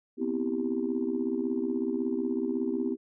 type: chord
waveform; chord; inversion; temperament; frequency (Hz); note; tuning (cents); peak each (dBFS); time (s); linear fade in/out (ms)
sine; C major seventh; third; just; 245.3 / 261.6 / 327 / 392.4; B3 / C4 / E4 / G4; -12 / 0 / -14 / +2; -32; 0.17-2.97; 50
effects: tanh soft clip ceiling -18 dBFS